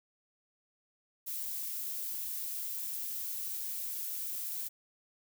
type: noise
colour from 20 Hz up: violet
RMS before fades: -38 dBFS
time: 1.26-4.69 s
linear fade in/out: 20 ms
effects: none